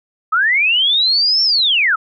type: linear two-way sweep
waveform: sine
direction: up then down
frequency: 1234 to 5470 to 1234 Hz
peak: -11 dBFS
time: 0.32-1.96 s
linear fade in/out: 10 ms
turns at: 1.43 s
effects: none

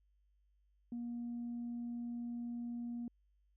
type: tone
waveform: sine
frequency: 238 Hz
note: A#3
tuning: 36 cents sharp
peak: -38 dBFS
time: 0.92-3.08 s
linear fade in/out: 2 ms
effects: tanh soft clip ceiling -36 dBFS + added 50 Hz sine -70 dBFS peak until 3.56 s

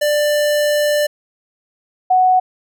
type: tone pair in turn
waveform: square / sine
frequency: 592 / 740.7 Hz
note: D5 / F#5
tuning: +14 / +2 cents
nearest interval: major third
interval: 388 cents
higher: second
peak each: -14 / -9 dBFS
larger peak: second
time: 0.01-1.07 / 2.1-2.4 s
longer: first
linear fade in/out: 10 ms
effects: none

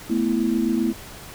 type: chord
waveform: sine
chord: A suspended second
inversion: none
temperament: just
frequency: 220 / 247.5 / 330 Hz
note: A3 / B3 / E4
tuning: 0 / +4 / +2 cents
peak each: -23 dBFS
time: 0.09-0.93 s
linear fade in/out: 20 ms
effects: pink hiss -40 dBFS RMS until 1.34 s

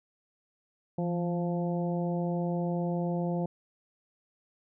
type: harmonic tone with a mistuned harmonic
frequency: 174.61 Hz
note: F3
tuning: in tune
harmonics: 1 / 2 / 3 / 4 / 5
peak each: -29 / -36 / -36 / -39 / -44 dBFS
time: 0.98-3.46 s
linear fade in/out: 5 ms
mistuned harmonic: 1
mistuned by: -40 cents
effects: none

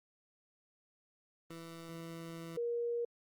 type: tone pair in turn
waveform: 20% pulse / sine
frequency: 165.7 / 473 Hz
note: E3 / A#4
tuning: +9 / +25 cents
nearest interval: octave + tritone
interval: 1816 cents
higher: second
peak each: -39 / -33 dBFS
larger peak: second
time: 1.5-2.57 / 2.57-3.05 s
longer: first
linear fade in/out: 5 ms
effects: Opus 24 kbps

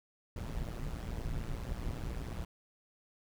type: noise with amplitude modulation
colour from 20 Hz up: brown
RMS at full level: -35 dBFS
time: 0.36-2.45 s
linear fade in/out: 5 ms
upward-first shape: sine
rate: 117 Hz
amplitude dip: 80%
effects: none

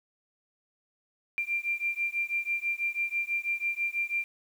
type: beating tone pair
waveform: sine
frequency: 2372 / 2378.1 Hz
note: D7 / D7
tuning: +17 / +21 cents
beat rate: 6.1 Hz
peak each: -31 dBFS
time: 1.38-4.24 s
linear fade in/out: 0 ms
effects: 9-bit

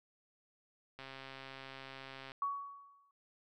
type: click train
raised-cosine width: 0.3 ms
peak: -32 dBFS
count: 179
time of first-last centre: 0.99-2.318 s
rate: 134 Hz
type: tone with exponential decay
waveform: sine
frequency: 1123 Hz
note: C#6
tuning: 22 cents sharp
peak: -31 dBFS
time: 2.42-3.11 s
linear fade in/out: 2 ms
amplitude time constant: 150 ms
effects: none

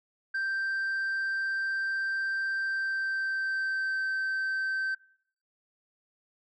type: tone with pitch glide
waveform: sine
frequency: 1569 to 1550.1 Hz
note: G6 to G6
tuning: +1 to -20 cents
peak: -25 dBFS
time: 0.34-4.95 s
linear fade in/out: 10 ms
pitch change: -21 cents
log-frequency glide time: 2.6-4.03 s
effects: noise-tail reverb RT60 0.6 s tail -23 dB re dry + tanh soft clip ceiling -27 dBFS

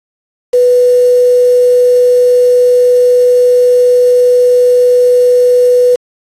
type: tone with quantisation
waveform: sine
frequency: 493.9 Hz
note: B4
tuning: in tune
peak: -4 dBFS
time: 0.53-5.96 s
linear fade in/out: 10 ms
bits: 4
effects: low-pass 9000 Hz 12 dB/octave + AAC 48 kbps

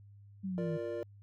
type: exponential sweep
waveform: sine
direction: down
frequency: 196.6 to 155.56 Hz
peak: -34 dBFS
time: 0.43-0.78 s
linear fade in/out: 20 ms
type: chord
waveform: triangle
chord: Bb major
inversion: second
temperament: equal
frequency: 349.2 / 466.2 / 587.3 Hz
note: F4 / Bb4 / D5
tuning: 0 / 0 / 0 cents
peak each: -38 dBFS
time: 0.58-1.03 s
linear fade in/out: 0 ms
effects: added 101 Hz sine -53 dBFS peak until 1.22 s

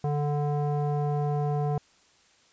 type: tone with low-pass filter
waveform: square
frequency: 146.6 Hz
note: D3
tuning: 3 cents flat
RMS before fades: -27 dBFS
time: 0.04-1.78 s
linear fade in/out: 2 ms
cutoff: 750 Hz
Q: 2.2
effects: white hiss -61 dBFS RMS until 2.52 s + resampled to 16000 Hz

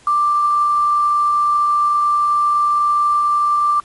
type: tone with quantisation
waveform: sine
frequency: 1180 Hz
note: D6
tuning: 8 cents sharp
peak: -12 dBFS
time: 0.07-3.8 s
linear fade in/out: 2 ms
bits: 6
effects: pink hiss -48 dBFS RMS until 3.84 s + MP3 48 kbps

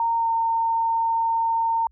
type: tone with pitch glide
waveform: sine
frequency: 922 to 912.5 Hz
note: A#5 to A#5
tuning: -19 to -37 cents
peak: -19 dBFS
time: 0-1.87 s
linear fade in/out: 2 ms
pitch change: -18 cents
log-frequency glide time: 0.17-0.28 s
effects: added 60 Hz sine -54 dBFS peak until 1.91 s

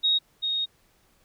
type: tone pair in turn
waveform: sine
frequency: 3767 / 3732 Hz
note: A#7 / A#7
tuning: +17 / +1 cents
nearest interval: unison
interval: 16 cents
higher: first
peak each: -19 / -24 dBFS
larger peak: first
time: 0.03-0.19 / 0.42-0.66 s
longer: second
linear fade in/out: 20 ms
effects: pink hiss -64 dBFS RMS until 1.24 s

